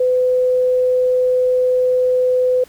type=tone; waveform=sine; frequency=505 Hz; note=B4; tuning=39 cents sharp; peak=-12 dBFS; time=0-2.64 s; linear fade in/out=5 ms; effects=pink hiss -47 dBFS RMS until 2.68 s